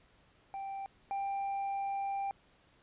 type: tone pair in turn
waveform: triangle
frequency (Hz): 784 / 790.8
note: G5 / G5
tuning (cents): 0 / +15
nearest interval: unison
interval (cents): 15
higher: second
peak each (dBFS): -36 / -31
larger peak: second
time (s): 0.54-0.86 / 1.11-2.31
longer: second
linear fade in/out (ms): 0
effects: pink hiss -66 dBFS RMS until 2.82 s + resampled to 8000 Hz